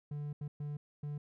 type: tone bursts at uneven times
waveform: triangle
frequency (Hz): 146.7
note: D3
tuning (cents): -2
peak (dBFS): -35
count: 4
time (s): 0.11-0.33 / 0.41-0.48 / 0.6-0.77 / 1.03-1.18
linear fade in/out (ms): 5
effects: none